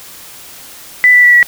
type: tone with pitch steps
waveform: sine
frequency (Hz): 1990 / 1971.7 / 1953.6 / 1935.6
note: B6 / B6 / B6 / B6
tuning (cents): +13 / -3 / -19 / -35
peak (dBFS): -3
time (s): 1.04-1.428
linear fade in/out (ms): 0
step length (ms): 97
effects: white hiss -34 dBFS RMS until 1.47 s